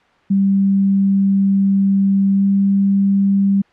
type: tone with pitch glide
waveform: sine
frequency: 196 to 197.25 Hz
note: G3 to G3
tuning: 0 to +11 cents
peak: -11 dBFS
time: 0.3-3.62 s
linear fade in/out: 10 ms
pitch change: +11 cents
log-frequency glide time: 2.34-2.44 s
effects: white hiss -53 dBFS RMS until 3.72 s + low-pass 2000 Hz 12 dB/octave